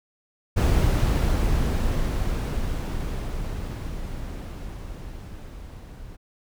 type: noise with level ramp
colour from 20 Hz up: brown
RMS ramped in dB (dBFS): -18 to -41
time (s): 0.56-6.17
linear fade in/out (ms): 20
effects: none